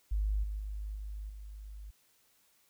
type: tone with level steps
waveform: sine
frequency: 51.5 Hz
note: G#1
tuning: 14 cents flat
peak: -28 / -34 / -36 / -38 / -43 dBFS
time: 0.11-1.91 s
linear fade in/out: 10 ms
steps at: 0.43 / 0.59 / 0.95 / 1.29 s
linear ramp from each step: 10 ms
effects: white hiss -69 dBFS RMS until 2.69 s